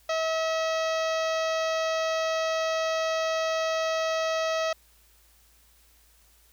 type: harmonic tone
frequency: 644 Hz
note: E5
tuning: 41 cents flat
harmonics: 1 / 2 / 3 / 4 / 5 / 6 / 7 / 8 / 9 / 10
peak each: -26 / -32 / -36 / -38 / -40 / -42 / -43 / -44 / -45 / -46 dBFS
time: 0.09-4.73 s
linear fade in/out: 5 ms
effects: added 56 Hz sine -61 dBFS peak until 6.52 s + white hiss -61 dBFS RMS until 6.52 s